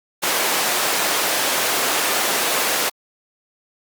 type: high-pass noise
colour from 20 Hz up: pink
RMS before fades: -20 dBFS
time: 0.22-2.9 s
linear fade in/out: 20 ms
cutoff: 480 Hz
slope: 12 dB/octave
effects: Opus 48 kbps